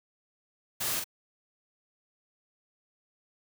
white noise with echo, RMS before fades -32 dBFS, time 0.8-1 s, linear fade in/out 10 ms, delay 43 ms, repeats 1, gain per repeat -4 dB, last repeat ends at 1.043 s, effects none

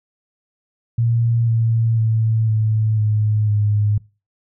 sine tone with pitch steps, 116.54 / 114.01 / 111.53 / 109.11 / 106.74 / 104.43 Hz, A#2 / A#2 / A2 / A2 / G#2 / G#2, 0 / -38 / +24 / -14 / +48 / +10 cents, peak -14 dBFS, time 0.98-3.98 s, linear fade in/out 5 ms, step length 500 ms, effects noise-tail reverb RT60 0.3 s tail -22 dB re dry

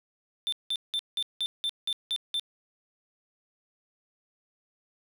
triangle tone bursts, 3558 Hz, A7, 19 cents sharp, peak -25 dBFS, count 9, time 0.47-2.396 s, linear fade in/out 0 ms, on 54 ms, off 180 ms, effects none

